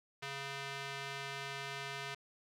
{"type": "tone with band-pass filter", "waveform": "square", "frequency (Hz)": 138.59, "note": "C#3", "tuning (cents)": 0, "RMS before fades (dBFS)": -43, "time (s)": [0.22, 2.15], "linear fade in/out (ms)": 10, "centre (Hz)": 2500, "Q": 0.86, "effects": []}